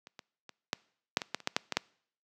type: clicks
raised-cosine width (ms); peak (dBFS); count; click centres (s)
0.2; -30 / -27 / -28 / -11 / -6 / -18 / -13 / -30 / -11 / -8 / -14 / -8; 12; 0.071 / 0.192 / 0.493 / 0.731 / 1.171 / 1.218 / 1.346 / 1.403 / 1.474 / 1.565 / 1.723 / 1.77
effects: noise-tail reverb RT60 0.6 s tail -25 dB re dry + high-pass 150 Hz 12 dB/octave